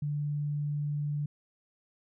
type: tone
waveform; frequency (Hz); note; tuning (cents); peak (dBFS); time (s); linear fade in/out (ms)
sine; 146.8; D3; 0; -29; 0.02-1.26; 5
effects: none